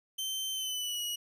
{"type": "tone with pitch glide", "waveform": "sawtooth", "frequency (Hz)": [3100, 2909], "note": ["G7", "F#7"], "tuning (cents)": [-20, -30], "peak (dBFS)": -30, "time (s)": [0.18, 1.16], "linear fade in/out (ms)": 10, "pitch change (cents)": -110, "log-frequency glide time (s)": [0.52, 1.02], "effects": []}